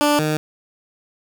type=tone pair in turn; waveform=15% pulse; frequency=293.7 / 153.71 Hz; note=D4 / D#3; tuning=0 / -21 cents; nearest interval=major seventh; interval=1121 cents; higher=first; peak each=-8 / -12 dBFS; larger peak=first; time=0.01-0.19 / 0.19-0.37 s; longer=neither; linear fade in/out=0 ms; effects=none